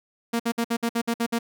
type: tone bursts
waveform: sawtooth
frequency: 233 Hz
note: A#3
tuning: 1 cent flat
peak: -18 dBFS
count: 9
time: 0.33-1.389 s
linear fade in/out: 10 ms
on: 67 ms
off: 57 ms
effects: none